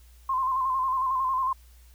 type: tone with vibrato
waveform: sine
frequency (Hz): 1046.5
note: C6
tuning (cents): 0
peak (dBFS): -23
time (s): 0.29-1.53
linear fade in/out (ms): 5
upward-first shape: square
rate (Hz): 11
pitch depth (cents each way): 40
effects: added 60 Hz sine -50 dBFS peak until 1.94 s + white hiss -61 dBFS RMS until 1.94 s